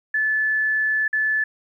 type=tone with dropouts; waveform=sine; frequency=1736 Hz; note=A6; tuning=24 cents flat; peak=-18 dBFS; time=0.14-1.44 s; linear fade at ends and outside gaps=5 ms; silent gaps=1.08-1.129 s; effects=10-bit